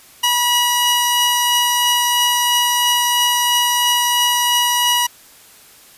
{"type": "tone pair together", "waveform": "sawtooth", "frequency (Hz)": [970, 2907], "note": ["B5", "F#7"], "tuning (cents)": [-31, -31], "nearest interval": "octave + perfect fifth", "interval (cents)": 1900, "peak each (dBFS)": -13, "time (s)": [0.23, 5.07], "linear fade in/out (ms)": 10, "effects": ["white hiss -45 dBFS RMS until 5.97 s", "resampled to 32000 Hz"]}